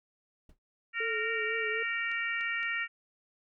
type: noise with exponential decay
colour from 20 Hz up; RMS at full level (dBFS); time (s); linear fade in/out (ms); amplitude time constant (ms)
brown; -46; 0.49-0.59; 5; 20
type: harmonic tone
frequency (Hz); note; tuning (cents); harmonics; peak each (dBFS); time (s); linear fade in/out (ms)
462.7; A#4; -13; 3 / 4 / 5 / 6; -38 / -33 / -35 / -40; 0.93-2.88; 50
type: tone with vibrato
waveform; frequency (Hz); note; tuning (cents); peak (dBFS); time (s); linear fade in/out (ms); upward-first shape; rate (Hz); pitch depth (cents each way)
sine; 440; A4; 0; -35; 1-1.83; 5; triangle; 4; 54
type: clicks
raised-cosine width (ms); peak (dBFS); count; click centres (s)
0.2; -34; 3; 2.116 / 2.41 / 2.63
effects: none

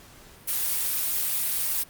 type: noise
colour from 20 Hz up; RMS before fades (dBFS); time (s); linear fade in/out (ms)
blue; -26; 0.47-1.84; 20
effects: pink hiss -50 dBFS RMS until 1.89 s + Opus 48 kbps

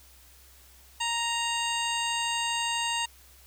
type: harmonic tone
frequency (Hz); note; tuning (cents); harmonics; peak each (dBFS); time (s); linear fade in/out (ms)
932.3; A#5; 0; 1 / 2 / 3 / 4 / 5 / 7 / 8 / 9; -31 / -36 / -31 / -37 / -41 / -40 / -40 / -39; 1-3.06; 10
effects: added 65 Hz sine -56 dBFS peak until 3.46 s + white hiss -56 dBFS RMS until 3.46 s

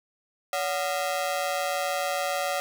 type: ring-modulated tone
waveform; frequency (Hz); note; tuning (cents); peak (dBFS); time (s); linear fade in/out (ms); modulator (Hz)
sawtooth; 652; E5; -19; -19; 0.53-2.6; 0; 83.4
effects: none

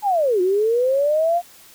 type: linear two-way sweep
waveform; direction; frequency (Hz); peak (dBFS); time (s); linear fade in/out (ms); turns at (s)
sine; down then up; 864 to 353.5 to 709; -15; 0.02-1.42; 50; 0.41
effects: white hiss -47 dBFS RMS until 1.74 s

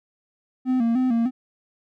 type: tone with vibrato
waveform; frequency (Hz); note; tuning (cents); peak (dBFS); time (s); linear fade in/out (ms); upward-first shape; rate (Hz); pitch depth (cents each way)
triangle; 243.4; B3; -25; -16; 0.65-1.31; 50; square; 3.3; 89
effects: none

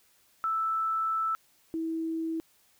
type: tone pair in turn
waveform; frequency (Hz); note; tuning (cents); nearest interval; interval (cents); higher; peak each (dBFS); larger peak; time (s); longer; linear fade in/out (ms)
sine; 1318.5 / 324.8; E6 / E4; 0 / -26; 2 octaves; 2426; first; -26 / -29; first; 0.44-1.35 / 1.74-2.4; first; 0
effects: white hiss -65 dBFS RMS until 2.79 s

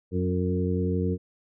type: harmonic tone with a mistuned harmonic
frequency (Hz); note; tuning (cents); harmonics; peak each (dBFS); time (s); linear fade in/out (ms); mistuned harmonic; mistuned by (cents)
91.1; F#2; -26; 1 / 2 / 3 / 4 / 5; -27 / -28 / -32 / -33 / -31; 0.11-1.18; 50; 4; -16
effects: none

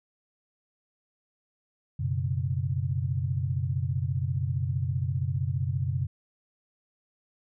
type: chord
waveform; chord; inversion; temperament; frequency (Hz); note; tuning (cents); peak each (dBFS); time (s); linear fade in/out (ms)
sine; F# suspended fourth; none; equal; 92.5 / 123.47 / 138.59; F#2 / B2 / C#3; 0 / 0 / 0; -30 / -30 / -30; 1.99-6.07; 10
effects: none

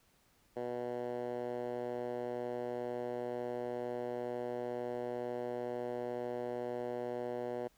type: tone with band-pass filter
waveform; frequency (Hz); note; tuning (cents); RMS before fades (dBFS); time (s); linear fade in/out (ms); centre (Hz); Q
10% pulse; 122.1; B2; -19; -39; 0.56-7.68; 10; 510; 1.5
effects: pink hiss -70 dBFS RMS until 7.77 s

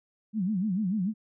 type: tone with vibrato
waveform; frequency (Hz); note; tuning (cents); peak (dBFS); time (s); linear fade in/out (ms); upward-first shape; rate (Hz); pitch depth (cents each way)
sine; 197.7; G3; +15; -25; 0.33-1.14; 50; sine; 6.8; 200
effects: none

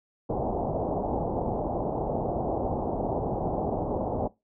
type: low-pass noise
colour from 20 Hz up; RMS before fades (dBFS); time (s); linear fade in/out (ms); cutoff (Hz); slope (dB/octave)
white; -29; 0.29-4.28; 10; 830; 48
effects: noise-tail reverb RT60 0.2 s tail -20 dB re dry

